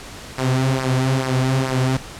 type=tone with flanger; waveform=sawtooth; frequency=130.81 Hz; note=C3; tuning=in tune; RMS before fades=-19 dBFS; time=0.38-1.97 s; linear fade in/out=5 ms; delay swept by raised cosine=0.28 to 5.88 ms; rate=2.3 Hz; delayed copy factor=-0.65; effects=pink hiss -36 dBFS RMS until 2.19 s + low-pass 9000 Hz 12 dB/octave